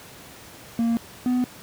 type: tone pair in turn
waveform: triangle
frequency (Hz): 231.5 / 249.5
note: A#3 / B3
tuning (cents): -12 / +18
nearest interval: minor second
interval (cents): 130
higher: second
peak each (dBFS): -17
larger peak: neither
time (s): 0.79-0.97 / 1.26-1.44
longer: neither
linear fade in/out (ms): 0
effects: pink hiss -44 dBFS RMS until 1.62 s + high-pass 80 Hz 12 dB/octave